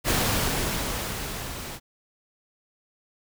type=noise with level ramp; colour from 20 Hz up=pink; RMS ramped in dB=-22 to -37 dBFS; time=0.04-1.8 s; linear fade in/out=50 ms; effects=none